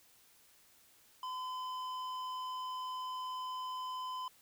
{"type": "tone with hard clipping", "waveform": "triangle", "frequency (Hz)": 1017, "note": "C6", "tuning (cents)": -50, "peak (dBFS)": -40, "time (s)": [1.23, 4.28], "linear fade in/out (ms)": 2, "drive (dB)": 13, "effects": ["white hiss -65 dBFS RMS until 4.41 s"]}